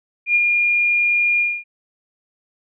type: tone with ADSR envelope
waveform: sine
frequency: 2417 Hz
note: D7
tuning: 49 cents sharp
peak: -11 dBFS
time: 0.26-1.64 s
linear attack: 91 ms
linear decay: 36 ms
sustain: -3 dB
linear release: 240 ms
effects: none